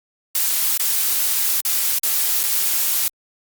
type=noise with dropouts; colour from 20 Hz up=blue; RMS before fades=-19 dBFS; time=0.35-3.08 s; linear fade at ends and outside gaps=1 ms; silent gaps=0.775-0.796 / 1.606-1.651 / 1.986-2.033 / 2.432-2.436 s; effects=Opus 48 kbps